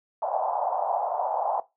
white band-pass noise, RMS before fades -27 dBFS, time 0.22-1.6 s, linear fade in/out 2 ms, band 630 to 880 Hz, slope 48 dB/octave, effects noise-tail reverb RT60 0.2 s tail -17 dB re dry

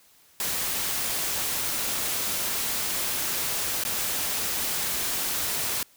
white noise with dropouts, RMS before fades -28 dBFS, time 0.4-5.83 s, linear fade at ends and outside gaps 1 ms, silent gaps 3.837-3.85 s, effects white hiss -58 dBFS RMS until 5.96 s

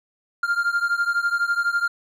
triangle beating tone pair, 1394 / 1406 Hz, F6 / F6, -4 / +11 cents, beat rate 12 Hz, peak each -20 / -22 dBFS, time 0.43-1.88 s, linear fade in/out 5 ms, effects none

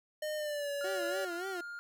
square tone with pitch glide, 610 to 569.2 Hz, D#5 to C#5, -34 to +46 cents, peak -35 dBFS, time 0.22-1.25 s, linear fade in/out 5 ms, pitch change -120 cents, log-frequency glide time 0.36-0.71 s
triangle tone, 1410 Hz, F6, 16 cents sharp, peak -39 dBFS, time 0.81-1.79 s, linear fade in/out 0 ms
30% pulse tone with vibrato, 362.9 Hz, F#4, 34 cents flat, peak -35 dBFS, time 0.84-1.61 s, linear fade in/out 5 ms, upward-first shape sine, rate 3.5 Hz, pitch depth 120 cents each way
effects none

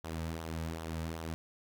sawtooth tone with flanger, 81.3 Hz, E2, 23 cents flat, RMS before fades -39 dBFS, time 0.04-1.34 s, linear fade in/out 0 ms, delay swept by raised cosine 0.41 to 2.91 ms, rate 2.6 Hz, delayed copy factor -0.55, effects none

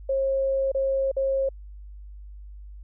sine tone with dropouts, 539 Hz, C#5, 49 cents flat, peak -21 dBFS, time 0.09-1.49 s, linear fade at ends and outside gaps 5 ms, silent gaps 0.718-0.747 / 1.116-1.166 s, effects added 50 Hz sine -39 dBFS peak until 2.83 s

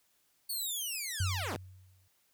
10% pulse linear sweep, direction down, 4490 to 65.41 Hz, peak -27 dBFS, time 0.49-1.57 s, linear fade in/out 10 ms
sine tone with exponential decay, 93 Hz, F#2, 9 cents sharp, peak -27 dBFS, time 1.2-2.08 s, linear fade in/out 5 ms, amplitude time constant 190 ms
effects white hiss -72 dBFS RMS until 2.33 s

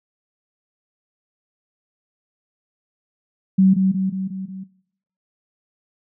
sine tone with echo, 190 Hz, F#3, 46 cents sharp, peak -10 dBFS, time 3.58-3.74 s, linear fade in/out 10 ms, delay 180 ms, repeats 5, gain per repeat -4 dB, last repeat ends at 4.64 s, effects noise-tail reverb RT60 0.7 s tail -19 dB re dry

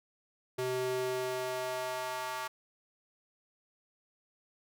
square tone with high-pass filter sweep, 127.7 Hz, C3, 42 cents flat, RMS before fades -35 dBFS, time 0.58-2.48 s, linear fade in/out 10 ms, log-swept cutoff 290 to 1000 Hz, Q 2, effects none

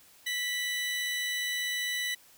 30% pulse tone pair together, 1963.7 / 2993 Hz, B6 / F#7, -10 / +19 cents, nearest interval perfect fifth, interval 729 cents, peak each -28 / -34 dBFS, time 0.26-2.15 s, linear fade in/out 10 ms, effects white hiss -58 dBFS RMS until 2.37 s

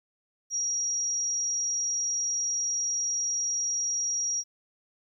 sine tone, 5690 Hz, F8, 31 cents sharp, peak -26 dBFS, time 0.5-4.44 s, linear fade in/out 50 ms, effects 11-bit

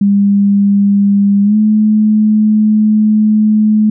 sine tone with pitch glide, 200.8 to 214 Hz, G3 to A3, +42 to -48 cents, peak -6 dBFS, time 0.01-3.9 s, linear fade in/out 5 ms, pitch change +110 cents, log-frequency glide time 1.43-1.56 s, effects none

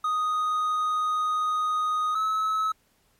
triangle tone pair in turn, 1244.5 / 1291.8 Hz, D#6 / E6, 0 / -35 cents, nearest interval minor second, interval 65 cents, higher second, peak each -21 / -21 dBFS, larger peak neither, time 0.04-2.15 / 2.15-2.72 s, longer first, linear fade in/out 5 ms, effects pink hiss -66 dBFS RMS until 3.19 s + MP3 64 kbps

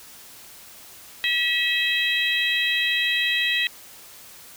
harmonic tone, 646 Hz, E5, 35 cents flat, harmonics 3 / 4 / 5 / 6, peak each -24 / -25 / -26 / -27 dBFS, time 1.24-3.67 s, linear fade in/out 0 ms, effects white hiss -45 dBFS RMS until 4.56 s

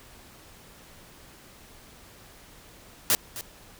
white noise with echo, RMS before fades -21 dBFS, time 3.1-3.15 s, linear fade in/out 0 ms, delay 260 ms, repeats 1, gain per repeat -15 dB, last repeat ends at 3.41 s, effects pink hiss -51 dBFS RMS until 3.79 s

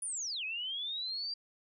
sine linear two-way sweep, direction down then up, 9956 to 2488 to 4753 Hz, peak -35 dBFS, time 0.02-1.34 s, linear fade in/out 5 ms, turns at 0.44 s, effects none

